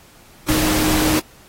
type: tone in noise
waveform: sine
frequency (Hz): 311.1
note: D#4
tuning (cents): 0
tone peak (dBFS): -18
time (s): 0.48-1.2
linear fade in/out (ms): 10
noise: pink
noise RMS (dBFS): -20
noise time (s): 0.48-1.2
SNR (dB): -1
effects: pink hiss -48 dBFS RMS until 1.48 s + AAC 48 kbps